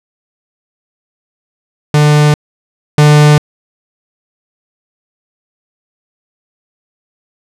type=tone pair in turn; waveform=45% pulse; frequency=149 / 149 Hz; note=D3 / D3; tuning=+25 / +25 cents; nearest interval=unison; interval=0 cents; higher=neither; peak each=-5 / -3 dBFS; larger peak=second; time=1.94-2.34 / 2.98-3.38 s; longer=neither; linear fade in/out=2 ms; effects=low-pass 9000 Hz 12 dB/octave